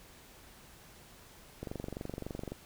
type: click train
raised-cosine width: 2 ms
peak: -25 dBFS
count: 22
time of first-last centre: 1.63-2.52 s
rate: 23.6 Hz
effects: pink hiss -56 dBFS RMS until 2.65 s